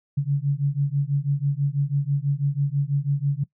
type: beating tone pair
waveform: sine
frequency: 138.59 / 144.69 Hz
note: C#3 / D3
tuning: 0 / -25 cents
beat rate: 6.1 Hz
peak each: -23 dBFS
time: 0.17-3.44 s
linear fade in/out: 10 ms
effects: noise-tail reverb RT60 0.1 s tail -20 dB re dry